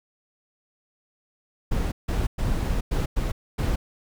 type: noise bursts at uneven times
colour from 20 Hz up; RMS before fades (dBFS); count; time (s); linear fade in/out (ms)
brown; -24; 6; 1.71-1.92 / 2.08-2.27 / 2.38-2.81 / 2.91-3.06 / 3.16-3.32 / 3.58-3.76; 10
effects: none